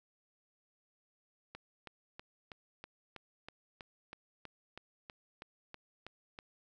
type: click train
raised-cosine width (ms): 0.3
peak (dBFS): -30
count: 16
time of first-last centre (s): 1.55-6.389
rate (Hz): 3.1
effects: none